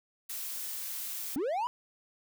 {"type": "noise", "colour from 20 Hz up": "blue", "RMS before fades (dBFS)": -38, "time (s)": [0.29, 1.36], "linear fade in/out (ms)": 10}
{"type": "linear sweep", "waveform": "triangle", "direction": "up", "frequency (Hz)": [246.9, 1014], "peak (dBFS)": -27, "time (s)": [1.36, 1.67], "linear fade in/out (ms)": 0}
{"effects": []}